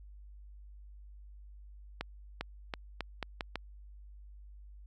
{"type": "accelerating click train", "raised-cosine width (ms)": 0.3, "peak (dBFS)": -19, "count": 7, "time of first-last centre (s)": [2.01, 3.557], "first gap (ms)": 400, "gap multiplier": 0.82, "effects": ["added 50 Hz sine -49 dBFS peak until 4.86 s"]}